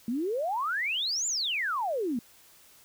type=exponential two-way sweep; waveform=sine; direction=up then down; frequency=220 to 7420 to 220 Hz; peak=-27 dBFS; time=0.08-2.19 s; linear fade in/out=2 ms; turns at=1.27 s; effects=white hiss -57 dBFS RMS until 2.84 s